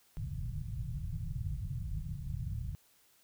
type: low-pass noise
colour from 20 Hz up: white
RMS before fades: -38 dBFS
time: 0.17-2.75 s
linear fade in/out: 0 ms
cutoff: 150 Hz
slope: 48 dB/octave
effects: white hiss -67 dBFS RMS until 3.23 s